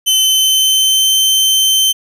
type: tone with pitch glide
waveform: sawtooth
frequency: 3060 to 3096 Hz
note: G7 to G7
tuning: -42 to -22 cents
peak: -6 dBFS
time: 0.06-1.93 s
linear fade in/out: 20 ms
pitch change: +20 cents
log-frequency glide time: 0.21-1.13 s
effects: none